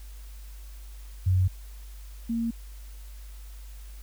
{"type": "tone pair in turn", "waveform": "sine", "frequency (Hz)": [92.5, 230.3], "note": ["F#2", "A#3"], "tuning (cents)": [0, -21], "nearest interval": "octave + major third", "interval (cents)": 1579, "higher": "second", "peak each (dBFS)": [-19, -25], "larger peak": "first", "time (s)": [[1.26, 1.48], [2.29, 2.51]], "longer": "neither", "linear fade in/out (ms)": 10, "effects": ["added 50 Hz sine -40 dBFS peak until 4.02 s", "white hiss -55 dBFS RMS until 4.02 s"]}